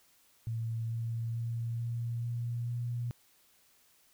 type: tone with pitch steps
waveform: sine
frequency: 113.9 / 115.09 / 116.29 / 117.51 / 118.74 / 119.98 Hz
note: A#2 / A#2 / A#2 / A#2 / A#2 / B2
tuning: -40 / -22 / -4 / +14 / +32 / -50 cents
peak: -32 dBFS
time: 0.47-3.11 s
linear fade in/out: 0 ms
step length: 440 ms
effects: white hiss -66 dBFS RMS until 4.13 s